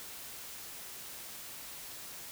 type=silence; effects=white hiss -46 dBFS RMS until 2.31 s